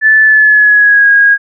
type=tone with pitch glide; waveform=sine; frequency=1747 to 1639.5 Hz; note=A6 to G#6; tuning=-13 to -23 cents; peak=-3 dBFS; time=0.01-1.38 s; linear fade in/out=50 ms; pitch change=-110 cents; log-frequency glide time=0.23-1.1 s; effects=none